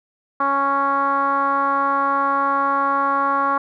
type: tone with low-pass filter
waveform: 10% pulse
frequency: 277.2 Hz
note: C#4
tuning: in tune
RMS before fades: -19 dBFS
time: 0.4-3.58 s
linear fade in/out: 5 ms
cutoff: 1200 Hz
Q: 6
effects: none